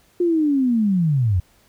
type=linear sweep; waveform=sine; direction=down; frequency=357.8 to 83 Hz; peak=-15 dBFS; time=0.2-1.4 s; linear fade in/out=5 ms; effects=pink hiss -57 dBFS RMS until 1.68 s